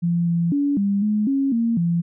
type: tone with pitch steps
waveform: sine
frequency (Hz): 171.3 / 169.7 / 284.9 / 199.9 / 211.3 / 273.6 / 230.9 / 170.3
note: F3 / F3 / C#4 / G3 / G#3 / C#4 / A#3 / F3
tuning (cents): -33 / -49 / +48 / +34 / +30 / -23 / -16 / -43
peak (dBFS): -17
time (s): 0.02-2.02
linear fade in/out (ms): 20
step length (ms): 250
effects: none